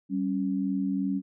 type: tone pair together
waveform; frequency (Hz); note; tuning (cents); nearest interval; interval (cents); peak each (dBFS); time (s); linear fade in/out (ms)
sine; 193.4 / 276.3; G3 / C#4; -23 / -6; tritone; 617; -28; 0.09-1.22; 50
effects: none